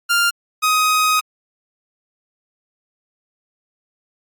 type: tone pair in turn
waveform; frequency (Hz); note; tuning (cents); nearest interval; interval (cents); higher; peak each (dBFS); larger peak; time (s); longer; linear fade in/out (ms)
sawtooth; 1396.9 / 1255.5; F6 / D#6; 0 / +15; major second; 185; first; -10 / -10; neither; 0.09-0.31 / 0.62-1.21; second; 20
effects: AAC 64 kbps